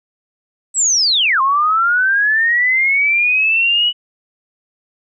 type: linear two-way sweep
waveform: sine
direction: down then up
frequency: 7990 to 1047 to 2957 Hz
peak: -11 dBFS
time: 0.74-3.93 s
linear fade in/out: 50 ms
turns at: 1.41 s
effects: none